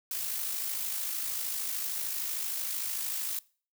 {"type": "noise with amplitude modulation", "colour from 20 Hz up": "blue", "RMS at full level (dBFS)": -32, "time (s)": [0.11, 3.39], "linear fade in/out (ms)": 2, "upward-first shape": "sine", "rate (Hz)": 53.2, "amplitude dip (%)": 40, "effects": ["noise-tail reverb RT60 0.4 s tail -22 dB re dry"]}